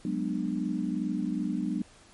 sine chord, G# half-diminished seventh, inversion third, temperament equal with one note detuned, 185 / 207.7 / 246.9 / 299.5 Hz, F#3 / G#3 / B3 / D4, 0 / 0 / 0 / +34 cents, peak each -33 dBFS, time 0.05-1.82 s, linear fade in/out 2 ms, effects pink hiss -56 dBFS RMS until 2.13 s + MP3 48 kbps

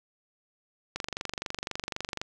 click train, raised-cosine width 0.2 ms, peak -15 dBFS, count 31, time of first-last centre 0.96-2.215 s, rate 23.9 Hz, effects none

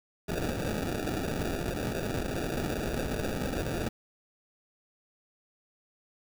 violet noise with sample-and-hold, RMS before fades -32 dBFS, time 0.28-3.89 s, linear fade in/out 10 ms, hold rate 1050 Hz, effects none

